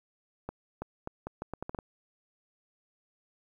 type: accelerating click train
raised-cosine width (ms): 1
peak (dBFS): -22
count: 10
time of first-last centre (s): 0.49-1.788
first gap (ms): 330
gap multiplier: 0.77
effects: 10-bit